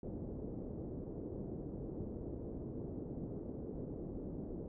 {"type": "low-pass noise", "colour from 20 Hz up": "white", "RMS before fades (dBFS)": -44, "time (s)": [0.03, 4.68], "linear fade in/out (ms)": 2, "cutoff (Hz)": 420, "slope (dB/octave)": 24, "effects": []}